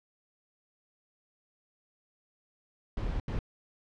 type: noise bursts at uneven times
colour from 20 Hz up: brown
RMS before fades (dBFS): -32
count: 2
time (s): 2.97-3.2 / 3.28-3.39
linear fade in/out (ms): 2
effects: low-pass 4000 Hz 12 dB/octave